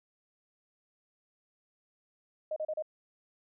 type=tone bursts; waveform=sine; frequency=620 Hz; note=D#5; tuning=6 cents flat; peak=-31 dBFS; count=4; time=2.51-2.824 s; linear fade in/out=5 ms; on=53 ms; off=34 ms; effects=none